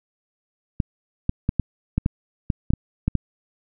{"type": "clicks", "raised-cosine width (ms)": 5, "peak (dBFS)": -7, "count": 11, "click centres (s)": [0.802, 1.294, 1.491, 1.597, 1.98, 2.061, 2.502, 2.705, 2.736, 3.08, 3.153], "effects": []}